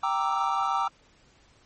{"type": "chord", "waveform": "triangle", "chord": "E half-diminished seventh", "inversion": "first", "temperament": "equal", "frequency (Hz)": [784, 932.3, 1174.7, 1318.5], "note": ["G5", "Bb5", "D6", "E6"], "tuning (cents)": [0, 0, 0, 0], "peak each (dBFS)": [-27, -28, -27, -28], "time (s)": [0.03, 0.88], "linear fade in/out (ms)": 5, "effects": ["pink hiss -60 dBFS RMS until 1.65 s", "MP3 32 kbps"]}